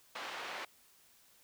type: band-pass noise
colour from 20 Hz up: pink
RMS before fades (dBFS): -43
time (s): 0.15-0.65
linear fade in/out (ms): 5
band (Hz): 700 to 3200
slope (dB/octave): 12
effects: white hiss -65 dBFS RMS until 1.43 s